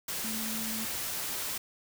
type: tone in noise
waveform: sine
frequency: 221.1 Hz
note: A3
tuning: 9 cents sharp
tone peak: -37 dBFS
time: 0.24-0.85 s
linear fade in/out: 5 ms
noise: white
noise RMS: -35 dBFS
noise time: 0.08-1.58 s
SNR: -5 dB
effects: none